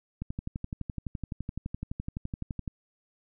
click train, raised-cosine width 5 ms, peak -21 dBFS, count 30, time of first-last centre 0.22-2.678 s, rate 11.8 Hz, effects none

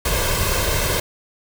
pink noise with comb filter, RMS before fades -20 dBFS, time 0.05-1 s, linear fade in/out 5 ms, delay 1.9 ms, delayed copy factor +0.65, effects none

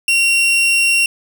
40% pulse tone, 2746 Hz, F7, 30 cents flat, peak -10 dBFS, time 0.08-1.06 s, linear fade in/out 2 ms, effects 7-bit

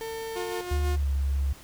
35% pulse tone, 450 Hz, A4, 39 cents sharp, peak -31 dBFS, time 0.01-0.61 s, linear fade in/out 0 ms
sawtooth tone with tremolo, 357.4 Hz, F4, 40 cents sharp, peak -27 dBFS, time 0.35-0.97 s, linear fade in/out 20 ms, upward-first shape sine, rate 6 Hz, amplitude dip 40%
sine tone with pitch glide, 73.42 to 68.9 Hz, D2 to C#2, 0 to -10 cents, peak -23 dBFS, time 0.71-1.53 s, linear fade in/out 5 ms, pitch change -110 cents, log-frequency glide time 0.95-1.08 s
effects pink hiss -49 dBFS RMS until 1.63 s

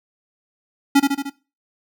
square tone with echo, 279.3 Hz, C#4, 13 cents sharp, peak -10 dBFS, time 0.95-1 s, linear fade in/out 10 ms, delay 75 ms, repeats 4, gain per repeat -4 dB, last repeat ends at 1.3 s, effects noise-tail reverb RT60 0.3 s tail -19 dB re dry

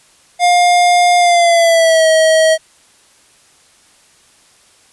square tone with pitch glide, 708 to 638.1 Hz, F5 to D#5, +23 to +44 cents, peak -8 dBFS, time 0.39-2.58 s, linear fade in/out 50 ms, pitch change -179 cents, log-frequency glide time 1.18-2.08 s, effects white hiss -49 dBFS RMS until 4.92 s + resampled to 24000 Hz

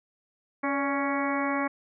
harmonic tone with a mistuned harmonic, 278.1 Hz, C#4, 6 cents sharp, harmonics 1 / 2 / 3 / 4 / 5 / 6 / 7 / 8, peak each -29 / -33 / -34 / -32 / -38 / -38 / -37 / -36 dBFS, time 0.63-1.68 s, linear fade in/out 10 ms, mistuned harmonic 2, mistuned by +52 cents, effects none

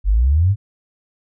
sine exponential sweep, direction up, 45.12 to 107.5 Hz, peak -11 dBFS, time 0.04-0.56 s, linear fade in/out 50 ms, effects none

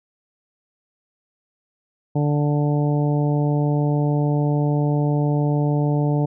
harmonic tone, 146.83 Hz, D3, in tune, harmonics 1 / 2 / 3 / 4 / 5 / 6, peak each -18 / -24 / -28 / -30 / -32 / -34 dBFS, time 2.15-6.26 s, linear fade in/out 10 ms, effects none

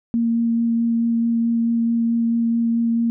sine tone with vibrato, 231.6 Hz, A#3, 11 cents flat, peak -16 dBFS, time 0.14-3.1 s, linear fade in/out 0 ms, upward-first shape sine, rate 4.6 Hz, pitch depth 9 cents each way, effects none

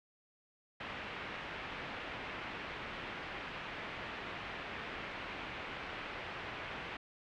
white low-pass noise, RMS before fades -44 dBFS, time 0.8-6.97 s, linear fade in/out 5 ms, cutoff 2700 Hz, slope 24 dB/octave, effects none

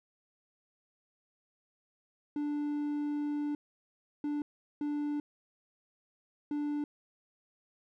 triangle tone bursts at uneven times, 293.7 Hz, D4, in tune, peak -29 dBFS, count 4, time 2.36-3.55 / 4.24-4.42 / 4.81-5.2 / 6.51-6.84 s, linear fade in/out 2 ms, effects none

